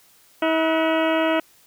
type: harmonic tone with a mistuned harmonic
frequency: 321.3 Hz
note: E4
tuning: 44 cents flat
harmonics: 1 / 2 / 3 / 4 / 5 / 6 / 7 / 8 / 9 / 10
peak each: -22 / -21 / -28 / -30 / -30 / -32 / -34 / -33 / -34 / -39 dBFS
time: 0.42-1.4 s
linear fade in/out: 5 ms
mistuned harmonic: 5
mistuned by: -130 cents
effects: white hiss -55 dBFS RMS until 1.66 s